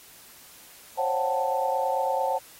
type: tone cluster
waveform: sine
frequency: 534 / 563 / 714 / 759 / 884 Hz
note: C5 / C#5 / F5 / F#5 / A5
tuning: +35 / +27 / +38 / +44 / +8 cents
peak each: -28 / -35 / -34 / -29 / -27 dBFS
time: 0.97-2.39 s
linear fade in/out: 20 ms
effects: white hiss -50 dBFS RMS until 2.59 s + AAC 48 kbps